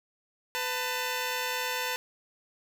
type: tone pair together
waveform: 10% pulse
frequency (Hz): 500 / 890.9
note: B4 / A5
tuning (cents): +21 / +21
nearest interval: minor seventh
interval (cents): 1000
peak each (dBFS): -24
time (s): 0.55-1.96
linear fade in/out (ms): 0
effects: none